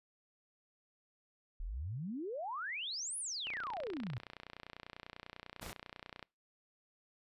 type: exponential two-way sweep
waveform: sine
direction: up then down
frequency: 34.65 to 10690 to 110.1 Hz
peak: -38 dBFS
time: 1.6-4.18 s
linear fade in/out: 0 ms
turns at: 3.18 s
type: click train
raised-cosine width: 0.3 ms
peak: -30 dBFS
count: 84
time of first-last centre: 3.47-6.227 s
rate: 30.1 Hz
type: noise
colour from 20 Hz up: pink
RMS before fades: -47 dBFS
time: 5.61-5.73 s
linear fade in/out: 10 ms
effects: noise-tail reverb RT60 0.3 s tail -26 dB re dry + resampled to 32000 Hz